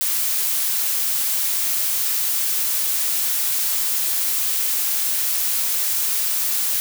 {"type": "noise", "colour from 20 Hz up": "blue", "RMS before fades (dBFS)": -21, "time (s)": [0.01, 6.8], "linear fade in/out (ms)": 0, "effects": []}